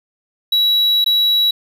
triangle tone with dropouts, 3900 Hz, B7, 23 cents flat, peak -10 dBFS, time 0.52-1.51 s, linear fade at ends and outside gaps 5 ms, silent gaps 1.044-1.061 s, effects none

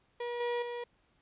35% pulse tone with level steps, 480 Hz, B4, 49 cents flat, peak -33 / -29 / -35 dBFS, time 0.2-0.84 s, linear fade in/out 5 ms, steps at 0.4 / 0.62 s, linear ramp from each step 5 ms, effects pink hiss -71 dBFS RMS until 1.21 s + resampled to 8000 Hz

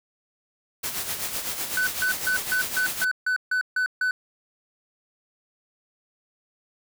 white noise with tremolo, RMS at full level -28 dBFS, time 0.83-3.05 s, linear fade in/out 10 ms, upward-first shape sine, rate 7.9 Hz, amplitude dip 55%
triangle tone bursts, 1503 Hz, F#6, 27 cents sharp, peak -19 dBFS, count 10, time 1.77-4.11 s, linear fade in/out 2 ms, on 99 ms, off 150 ms
effects none

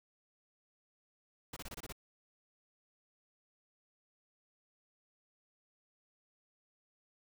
pink noise bursts, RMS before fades -45 dBFS, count 7, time 1.53-1.925 s, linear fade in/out 5 ms, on 35 ms, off 25 ms, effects none

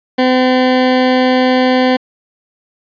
20% pulse tone, 255.4 Hz, C4, 42 cents flat, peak -4 dBFS, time 0.18-1.97 s, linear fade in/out 10 ms, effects resampled to 11025 Hz + 7-bit

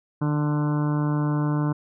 harmonic tone with a mistuned harmonic, 148.4 Hz, D3, 18 cents sharp, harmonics 1 / 2 / 3 / 4 / 5 / 6 / 7 / 8 / 9 / 10, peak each -22 / -26 / -38 / -38 / -43 / -38 / -36 / -43 / -42 / -43 dBFS, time 0.21-1.73 s, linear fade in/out 10 ms, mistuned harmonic 1, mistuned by +16 cents, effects none

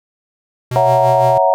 square tone with tremolo, 125.1 Hz, B2, 23 cents sharp, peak -18 dBFS, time 0.71-1.38 s, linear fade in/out 5 ms, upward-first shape sine, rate 5.9 Hz, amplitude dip 55%
sine chord, F# dominant seventh, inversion second, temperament equal, 554.4 / 659.3 / 740 / 932.3 Hz, C#5 / E5 / F#5 / A#5, 0 / 0 / 0 / 0 cents, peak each -15 dBFS, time 0.76-1.54 s, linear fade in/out 0 ms
effects none

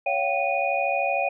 sine tone cluster, 560 / 696 / 769 / 2467 Hz, C#5 / F5 / G5 / D#7, +18 / -6 / -33 / -15 cents, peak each -27 dBFS, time 0.06-1.29 s, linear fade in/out 5 ms, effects none

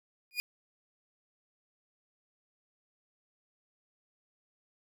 30% pulse tone with exponential growth, 2443 Hz, D#7, 32 cents flat, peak -24 dBFS, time 0.31-0.4 s, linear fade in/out 0 ms, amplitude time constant 18 ms, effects none

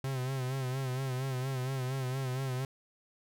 45% pulse tone with vibrato, 130.81 Hz, C3, in tune, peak -32 dBFS, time 0.04-2.65 s, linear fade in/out 2 ms, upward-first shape sine, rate 4.3 Hz, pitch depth 63 cents each way, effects none

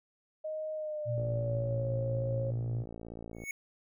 sine tone with pitch glide, 622.3 to 541.7 Hz, D#5 to C#5, 0 to -40 cents, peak -34 dBFS, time 0.44-2.51 s, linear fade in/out 10 ms, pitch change -240 cents, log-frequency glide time 0.74-1.95 s
sine tone, 118.4 Hz, A#2, 27 cents sharp, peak -31 dBFS, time 1.05-2.86 s, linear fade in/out 50 ms
click train, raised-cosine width 2 ms, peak -31 dBFS, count 129, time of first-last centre 1.18-3.437 s, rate 56.7 Hz
square tone with exponential growth, 2217 Hz, C#7, in tune, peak -33 dBFS, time 3.33-3.51 s, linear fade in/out 2 ms, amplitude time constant 39 ms
effects none

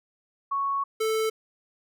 sine / square tone pair in turn, 1108.7 / 440 Hz, C#6 / A4, 0 / 0 cents, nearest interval octave + major third, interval 1600 cents, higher first, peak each -24 dBFS, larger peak neither, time 0.51-0.84 / 1-1.3 s, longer first, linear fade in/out 10 ms, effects none

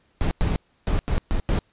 brown noise bursts at uneven times, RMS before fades -21 dBFS, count 6, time 0.21-0.31 / 0.41-0.56 / 0.87-0.99 / 1.08-1.18 / 1.31-1.4 / 1.49-1.59 s, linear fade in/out 0 ms, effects pink hiss -64 dBFS RMS until 1.72 s + resampled to 8000 Hz

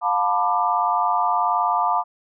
sine chord, B half-diminished seventh, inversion second, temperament just, 711.2 / 889 / 987.8 / 1185.3 Hz, F5 / A5 / B5 / D6, +31 / +18 / 0 / +16 cents, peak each -23 dBFS, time 0.01-2.04 s, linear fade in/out 50 ms, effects none

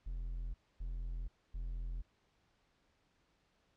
triangle tone bursts, 42.41 Hz, E1, 50 cents sharp, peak -36 dBFS, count 3, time 0.06-2.02 s, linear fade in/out 10 ms, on 480 ms, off 260 ms, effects pink hiss -75 dBFS RMS until 3.76 s + low-pass 5000 Hz 12 dB/octave

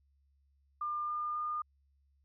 sine tone with pitch steps, 1200 / 1207.6 / 1215.3 Hz, D6 / D6 / D#6, +37 / +48 / -41 cents, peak -33 dBFS, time 0.81-1.62 s, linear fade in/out 5 ms, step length 270 ms, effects added 69 Hz sine -68 dBFS peak until 2.24 s

